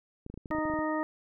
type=clicks; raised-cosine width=3 ms; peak=-29 dBFS; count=12; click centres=0.264 / 0.3 / 0.341 / 0.376 / 0.458 / 0.505 / 0.55 / 0.585 / 0.654 / 0.7 / 0.738 / 0.79 s
type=harmonic tone; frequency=310.1 Hz; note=D#4; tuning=6 cents flat; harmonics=1 / 2 / 3 / 4 / 6; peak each=-31 / -34 / -36 / -37 / -39 dBFS; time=0.51-1.03 s; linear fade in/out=0 ms
effects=none